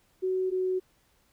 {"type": "tone pair in turn", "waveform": "sine", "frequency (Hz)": [373.4, 371.4], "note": ["F#4", "F#4"], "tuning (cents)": [16, 7], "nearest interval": "unison", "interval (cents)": 9, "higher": "first", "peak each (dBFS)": -25, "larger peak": "neither", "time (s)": [[0.22, 0.51], [0.51, 0.8]], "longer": "neither", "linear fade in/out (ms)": 20, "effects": ["pink hiss -67 dBFS RMS until 1.32 s"]}